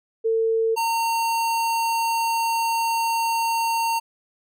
sine / square tone pair in turn, 450 / 915.7 Hz, A4 / A#5, +39 / -31 cents, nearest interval octave, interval 1230 cents, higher second, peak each -18 / -21 dBFS, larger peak first, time 0.24-0.76 / 0.76-4 s, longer second, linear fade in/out 20 ms, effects none

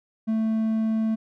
triangle tone, 221.1 Hz, A3, 9 cents sharp, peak -19 dBFS, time 0.27-1.16 s, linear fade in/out 20 ms, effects none

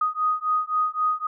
sine beating tone pair, 1244.5 / 1248.3 Hz, D#6 / D#6, 0 / +5 cents, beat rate 3.8 Hz, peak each -24 dBFS, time 0.01-1.27 s, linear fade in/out 5 ms, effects none

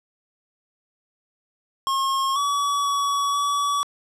square tone with pitch steps, 1079 / 1138 / 1131 / 1141 Hz, C#6 / C#6 / C#6 / C#6, -47 / +45 / +34 / +50 cents, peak -21 dBFS, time 1.87-3.83 s, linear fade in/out 0 ms, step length 490 ms, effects low-pass 10000 Hz 12 dB/octave

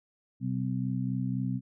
harmonic tone, 63.9 Hz, C2, 40 cents flat, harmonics 2 / 3 / 4, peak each -31 / -33 / -34 dBFS, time 0.4-1.61 s, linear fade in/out 50 ms, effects none

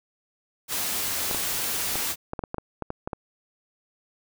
white noise, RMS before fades -28 dBFS, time 0.68-2.16 s, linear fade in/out 50 ms
clicks, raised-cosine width 1 ms, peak -16 dBFS, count 12, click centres 1.312 / 1.347 / 1.956 / 2.334 / 2.392 / 2.438 / 2.544 / 2.583 / 2.823 / 2.904 / 3.075 / 3.132 s
effects none

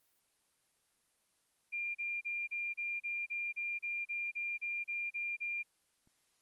sine tone bursts, 2395 Hz, D7, 33 cents sharp, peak -35 dBFS, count 15, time 1.72-5.632 s, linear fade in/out 20 ms, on 230 ms, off 33 ms, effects white hiss -75 dBFS RMS until 6.41 s + Opus 24 kbps

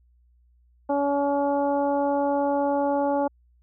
harmonic tone, 283.4 Hz, C#4, 38 cents sharp, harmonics 1 / 2 / 3 / 4 / 5, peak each -26 / -24 / -26 / -38 / -42 dBFS, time 0.89-3.28 s, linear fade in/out 10 ms, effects added 60 Hz sine -57 dBFS peak until 3.62 s

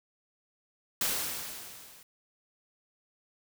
white noise with level ramp, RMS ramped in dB -28 to -55 dBFS, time 1.01-2.03 s, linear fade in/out 2 ms, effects none

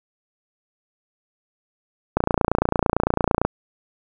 click train, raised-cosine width 1 ms, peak -3 dBFS, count 38, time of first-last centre 2.17-3.45 s, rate 28.9 Hz, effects none

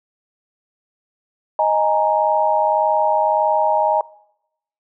sine chord, D# suspended fourth, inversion none, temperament equal, 622.3 / 830.6 / 932.3 Hz, D#5 / G#5 / A#5, 0 / 0 / 0 cents, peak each -18 dBFS, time 1.59-4.01 s, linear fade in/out 2 ms, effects noise-tail reverb RT60 0.8 s tail -22 dB re dry

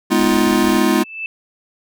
square chord, F half-diminished seventh, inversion first, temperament just, 209.5 / 251.4 / 314.3 / 349.2 Hz, Ab3 / Cb4 / Eb4 / F4, +15 / +31 / +18 / 0 cents, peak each -19 dBFS, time 0.1-1.04 s, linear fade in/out 20 ms
pink noise, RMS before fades -32 dBFS, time 0.19-0.79 s, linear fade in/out 0 ms
sine tone with exponential growth, 2637 Hz, E7, in tune, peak -20 dBFS, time 0.75-1.26 s, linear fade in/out 1 ms, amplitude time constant 110 ms
effects none

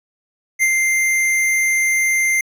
square tone with ADSR envelope, 2093 Hz, C7, in tune, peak -12 dBFS, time 0.59-2.41 s, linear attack 37 ms, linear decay 52 ms, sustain -3 dB, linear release 4 ms, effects resampled to 32000 Hz

